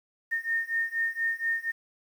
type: beating tone pair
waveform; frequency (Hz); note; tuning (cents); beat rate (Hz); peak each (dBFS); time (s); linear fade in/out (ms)
sine; 1827 / 1831.2; A#6 / A#6; -35 / -31; 4.2; -30 / -29; 0.31-1.72; 20
effects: 9-bit